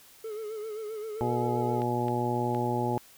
triangle tone with vibrato, 432.3 Hz, A4, 31 cents flat, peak -32 dBFS, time 0.24-1.81 s, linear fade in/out 5 ms, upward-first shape sine, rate 7.6 Hz, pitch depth 65 cents each way
harmonic tone, 120.8 Hz, B2, 38 cents flat, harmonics 1 / 2 / 3 / 4 / 5 / 6 / 7, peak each -32 / -33 / -32 / -37 / -38 / -40 / -31 dBFS, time 1.21-2.98 s, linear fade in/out 0 ms
clicks, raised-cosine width 0.3 ms, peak -27 dBFS, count 3, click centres 1.819 / 2.083 / 2.548 s
effects white hiss -55 dBFS RMS until 3.17 s

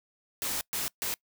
white noise bursts at uneven times, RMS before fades -32 dBFS, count 3, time 0.42-0.61 / 0.73-0.88 / 1.02-1.14 s, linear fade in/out 0 ms, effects noise-tail reverb RT60 0.1 s tail -24 dB re dry

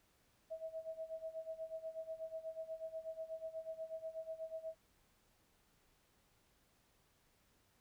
sine tone with tremolo, 645 Hz, E5, 38 cents flat, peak -40 dBFS, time 0.5-4.75 s, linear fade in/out 20 ms, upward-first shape sine, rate 8.2 Hz, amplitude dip 85%, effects pink hiss -74 dBFS RMS until 7.8 s

